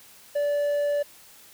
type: tone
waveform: triangle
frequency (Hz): 580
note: D5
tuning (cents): -22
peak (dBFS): -20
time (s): 0.35-1.03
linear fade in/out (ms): 10
effects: white hiss -51 dBFS RMS until 1.53 s